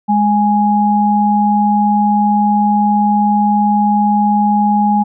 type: tone pair together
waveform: sine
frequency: 207.7 / 830.6 Hz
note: G#3 / G#5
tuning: 0 / 0 cents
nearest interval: 2 octaves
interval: 2400 cents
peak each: -12 dBFS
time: 0.08-5.04 s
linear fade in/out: 20 ms
effects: none